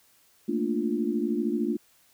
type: chord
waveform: sine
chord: Bb major seventh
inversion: third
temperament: equal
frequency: 220 / 233.1 / 293.7 / 349.2 Hz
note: A3 / Bb3 / D4 / F4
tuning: 0 / 0 / 0 / 0 cents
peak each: -30 dBFS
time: 0.48-1.77 s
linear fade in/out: 10 ms
effects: white hiss -62 dBFS RMS until 2.13 s